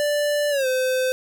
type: tone with pitch glide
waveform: square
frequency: 587.3 to 514.2 Hz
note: D5 to C5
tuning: 0 to -30 cents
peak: -20 dBFS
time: 0-1.12 s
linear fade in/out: 0 ms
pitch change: -230 cents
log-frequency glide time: 0.5-0.67 s
effects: none